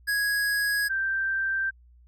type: tone pair in turn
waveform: square / sine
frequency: 1661.2 / 1568 Hz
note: G#6 / G6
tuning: 0 / 0 cents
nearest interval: minor second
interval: 100 cents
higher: first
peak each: -24 dBFS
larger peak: neither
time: 0.07-0.89 / 0.89-1.71 s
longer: neither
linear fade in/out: 20 ms
effects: added 60 Hz sine -52 dBFS peak until 2.07 s